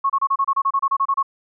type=tone bursts; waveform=sine; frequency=1097 Hz; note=C#6; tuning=18 cents flat; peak=-15 dBFS; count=14; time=0.04-1.229 s; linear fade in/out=10 ms; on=58 ms; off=29 ms; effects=none